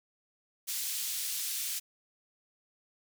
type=band-pass noise; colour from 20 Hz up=white; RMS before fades=-35 dBFS; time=0.67-1.8 s; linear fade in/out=20 ms; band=3100 to 16000 Hz; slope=12 dB/octave; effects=none